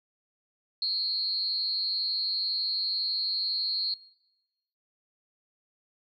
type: tone with amplitude modulation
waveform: sine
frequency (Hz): 4262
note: C8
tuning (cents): +31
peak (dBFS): -23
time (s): 0.82-3.94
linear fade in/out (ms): 2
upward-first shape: sine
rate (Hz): 278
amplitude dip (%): 60
effects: noise-tail reverb RT60 1.0 s tail -24 dB re dry